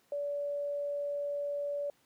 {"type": "tone", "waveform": "sine", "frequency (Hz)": 575, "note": "D5", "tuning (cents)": -37, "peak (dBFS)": -32, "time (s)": [0.12, 1.9], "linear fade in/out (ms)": 2, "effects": ["pink hiss -69 dBFS RMS until 2.05 s", "high-pass 150 Hz 12 dB/octave"]}